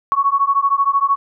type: beating tone pair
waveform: sine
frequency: 1106 / 1119 Hz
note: C#6 / C#6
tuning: -4 / +16 cents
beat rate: 13 Hz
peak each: -16 dBFS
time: 0.12-1.16 s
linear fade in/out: 0 ms
effects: none